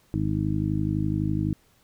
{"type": "harmonic tone", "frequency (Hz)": 51.91, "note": "G#1", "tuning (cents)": 0, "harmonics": [1, 2, 3, 4, 5, 6], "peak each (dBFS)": [-34, -28, -28, -32, -33, -29], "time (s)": [0.14, 1.53], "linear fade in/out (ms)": 0, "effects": ["pink hiss -62 dBFS RMS until 1.83 s"]}